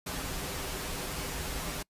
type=noise with comb filter; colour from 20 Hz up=pink; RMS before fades=-36 dBFS; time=0.06-1.83 s; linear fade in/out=10 ms; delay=9 ms; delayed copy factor=-0.55; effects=noise-tail reverb RT60 0.1 s tail -26 dB re dry + resampled to 32000 Hz